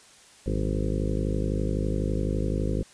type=harmonic tone with a mistuned harmonic; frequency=51.91 Hz; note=G#1; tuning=in tune; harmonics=1 / 2 / 3 / 4 / 5 / 6 / 7 / 8 / 9 / 10; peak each=-28 / -31 / -33 / -34 / -35 / -36 / -36 / -37 / -38 / -38 dBFS; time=0.46-2.83 s; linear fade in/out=5 ms; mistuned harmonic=4; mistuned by=-97 cents; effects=white hiss -53 dBFS RMS until 2.93 s + resampled to 22050 Hz